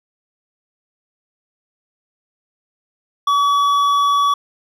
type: tone with hard clipping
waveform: sine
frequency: 1138 Hz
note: C#6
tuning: 45 cents sharp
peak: -14 dBFS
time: 3.27-4.34 s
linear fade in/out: 5 ms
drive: 7 dB
effects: none